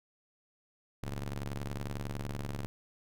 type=ring-modulated tone; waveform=sawtooth; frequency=70.8 Hz; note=C#2; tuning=37 cents sharp; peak=-29 dBFS; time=1.03-2.66 s; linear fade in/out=0 ms; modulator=45.6 Hz; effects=none